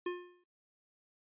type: tone with exponential decay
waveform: square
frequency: 355.7 Hz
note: F4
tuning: 32 cents sharp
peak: -32 dBFS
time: 0.06-0.44 s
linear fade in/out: 5 ms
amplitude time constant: 81 ms
effects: noise-tail reverb RT60 0.3 s tail -22 dB re dry + resampled to 8000 Hz